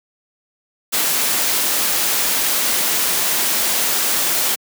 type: noise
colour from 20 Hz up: white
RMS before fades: -18 dBFS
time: 0.92-4.56 s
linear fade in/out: 20 ms
effects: high-pass 200 Hz 12 dB/octave